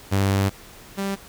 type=tone pair in turn; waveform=sawtooth; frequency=98.1 / 196.54 Hz; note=G2 / G3; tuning=+2 / +5 cents; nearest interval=octave; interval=1203 cents; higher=second; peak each=-14 / -20 dBFS; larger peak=first; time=0.11-0.5 / 0.97-1.16 s; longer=first; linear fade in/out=20 ms; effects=pink hiss -45 dBFS RMS until 1.28 s